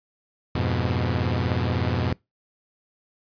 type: chord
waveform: sawtooth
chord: F diminished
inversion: none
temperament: equal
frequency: 87.31 / 103.83 / 123.47 Hz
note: F2 / Ab2 / Cb3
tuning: 0 / 0 / 0 cents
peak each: -22 / -24 / -22 dBFS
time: 0.55-2.13 s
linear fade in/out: 5 ms
effects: noise-tail reverb RT60 0.2 s tail -24 dB re dry + resampled to 11025 Hz